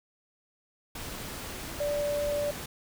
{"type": "tone in noise", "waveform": "sine", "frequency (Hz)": 583, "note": "D5", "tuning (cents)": -13, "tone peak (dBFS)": -27, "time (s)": [1.8, 2.51], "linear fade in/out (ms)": 5, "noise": "pink", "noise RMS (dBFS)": -39, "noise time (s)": [0.95, 2.66], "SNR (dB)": 9, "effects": []}